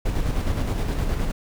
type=noise with tremolo; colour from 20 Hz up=brown; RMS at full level=-22 dBFS; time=0.05-1.32 s; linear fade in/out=10 ms; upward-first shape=square; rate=9.6 Hz; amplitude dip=35%; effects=none